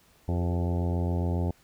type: harmonic tone with a mistuned harmonic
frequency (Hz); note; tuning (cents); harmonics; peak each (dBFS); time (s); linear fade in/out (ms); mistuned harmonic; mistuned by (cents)
87.31; F2; 0; 1 / 2 / 3 / 4 / 5 / 6 / 7 / 8 / 9 / 10; -26 / -32 / -36 / -38 / -40 / -42 / -43 / -44 / -45 / -46; 0.28-1.51; 5; 5; -40
effects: pink hiss -61 dBFS RMS until 1.63 s